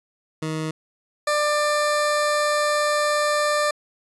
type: tone pair in turn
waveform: 20% pulse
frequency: 157.4 / 594.3 Hz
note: D#3 / D5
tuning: +20 / +20 cents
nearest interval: octave + major seventh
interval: 2300 cents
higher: second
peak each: -20 / -14 dBFS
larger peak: second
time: 0.42-0.71 / 1.27-3.71 s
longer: second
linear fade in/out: 5 ms
effects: resampled to 24000 Hz